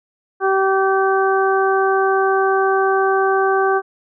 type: harmonic tone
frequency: 385.7 Hz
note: G4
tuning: 28 cents flat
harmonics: 1 / 2 / 3 / 4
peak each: -16 / -19 / -21 / -22 dBFS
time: 0.4-3.82 s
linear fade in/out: 50 ms
effects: none